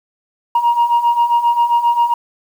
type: beating tone pair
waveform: sine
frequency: 941 / 948.5 Hz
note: A#5 / A#5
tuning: +16 / +30 cents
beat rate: 7.5 Hz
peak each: -15 / -11 dBFS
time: 0.55-2.14 s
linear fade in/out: 5 ms
effects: tanh soft clip ceiling -7 dBFS + 7-bit